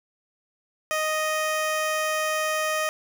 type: tone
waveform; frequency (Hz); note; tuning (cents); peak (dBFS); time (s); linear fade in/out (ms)
15% pulse; 622; D#5; -1; -17; 0.91-2.89; 0
effects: none